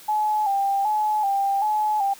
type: tone with vibrato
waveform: sine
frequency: 821 Hz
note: G#5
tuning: 20 cents flat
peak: -19 dBFS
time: 0.08-2.14 s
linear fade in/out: 10 ms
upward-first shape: square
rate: 1.3 Hz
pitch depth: 63 cents each way
effects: white hiss -46 dBFS RMS until 2.19 s